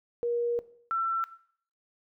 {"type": "tone pair in turn", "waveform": "sine", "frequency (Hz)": [474.9, 1343.2], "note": ["A#4", "E6"], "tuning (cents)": [32, 32], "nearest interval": "octave + tritone", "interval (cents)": 1800, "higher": "second", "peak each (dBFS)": -26, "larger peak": "neither", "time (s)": [[0.23, 0.59], [0.91, 1.24]], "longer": "first", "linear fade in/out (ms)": 0, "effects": ["noise-tail reverb RT60 0.6 s tail -17 dB re dry"]}